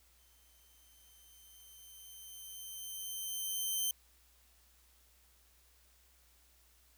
5% pulse tone with exponential growth, 3102 Hz, G7, 19 cents flat, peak -23 dBFS, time 0.18-3.91 s, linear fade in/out 2 ms, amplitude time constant 810 ms, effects added 60 Hz sine -68 dBFS peak until 6.97 s + white hiss -68 dBFS RMS until 6.97 s

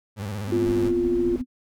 30% pulse tone with vibrato, 102 Hz, G#2, 31 cents flat, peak -26 dBFS, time 0.16-0.92 s, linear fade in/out 50 ms, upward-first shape square, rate 16 Hz, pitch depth 91 cents each way
sine tone with tremolo, 252 Hz, B3, 35 cents sharp, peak -23 dBFS, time 0.47-1.46 s, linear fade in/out 50 ms, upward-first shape sine, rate 14 Hz, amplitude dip 90%
sine tone, 349.2 Hz, F4, in tune, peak -20 dBFS, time 0.52-1.36 s, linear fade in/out 2 ms
brown noise, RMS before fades -36 dBFS, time 0.66-1.42 s, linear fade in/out 10 ms
effects none

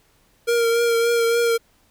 square tone with vibrato, 466.2 Hz, A#4, in tune, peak -17 dBFS, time 0.47-1.58 s, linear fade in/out 20 ms, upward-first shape triangle, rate 3.5 Hz, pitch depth 27 cents each way, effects pink hiss -60 dBFS RMS until 1.9 s

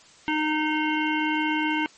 harmonic tone, 307.7 Hz, D#4, 19 cents flat, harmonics 1 / 3 / 5 / 7 / 9 / 10, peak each -25 / -28 / -31 / -30 / -33 / -37 dBFS, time 0.28-1.86 s, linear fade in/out 0 ms, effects white hiss -52 dBFS RMS until 1.97 s + MP3 32 kbps

